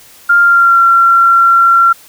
sine tone with pitch glide, 1399 to 1367 Hz, F6 to F6, +3 to -37 cents, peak -4 dBFS, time 0.29-1.93 s, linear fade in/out 10 ms, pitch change -40 cents, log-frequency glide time 0.4-0.81 s, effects white hiss -40 dBFS RMS until 2.08 s

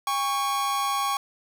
45% pulse tone pair together, 806 / 1110 Hz, G5 / C#6, +48 / +2 cents, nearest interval tritone, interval 554 cents, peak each -29 / -25 dBFS, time 0.07-1.17 s, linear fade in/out 2 ms, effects none

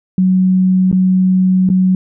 sine tone with dropouts, 185.9 Hz, F#3, 8 cents sharp, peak -8 dBFS, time 0.18-1.95 s, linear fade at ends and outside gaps 2 ms, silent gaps 0.915-0.927 / 1.691-1.7 s, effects none

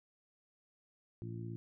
harmonic tone, 57.1 Hz, A#1, 35 cents flat, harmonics 2 / 3 / 4 / 5 / 6, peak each -42 / -48 / -52 / -54 / -49 dBFS, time 1.22-1.56 s, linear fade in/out 0 ms, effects none

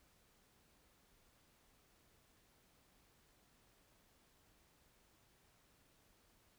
silence, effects pink hiss -72 dBFS RMS until 6.58 s

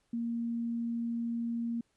sine tone, 233.3 Hz, A#3, 2 cents sharp, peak -31 dBFS, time 0.13-1.81 s, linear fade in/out 5 ms, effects pink hiss -75 dBFS RMS until 1.96 s + resampled to 24000 Hz

